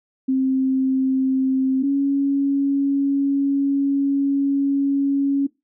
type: tone pair in turn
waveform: sine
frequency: 263.6 / 278 Hz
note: C4 / C#4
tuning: +13 / +5 cents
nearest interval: minor second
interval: 92 cents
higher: second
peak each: -16 dBFS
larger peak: neither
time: 0.28-1.83 / 1.83-5.47 s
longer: second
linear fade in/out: 10 ms
effects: noise-tail reverb RT60 0.2 s tail -19 dB re dry